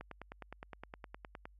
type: click train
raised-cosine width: 0.5 ms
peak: -30 dBFS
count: 15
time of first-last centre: 0.01-1.455 s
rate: 9.69 Hz
effects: added 50 Hz sine -59 dBFS peak until 1.59 s